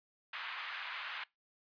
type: band-pass noise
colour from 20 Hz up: pink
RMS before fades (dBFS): -43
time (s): 0.33-1.24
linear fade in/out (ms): 5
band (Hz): 1100 to 3300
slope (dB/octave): 24
effects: noise-tail reverb RT60 0.2 s tail -23 dB re dry + resampled to 11025 Hz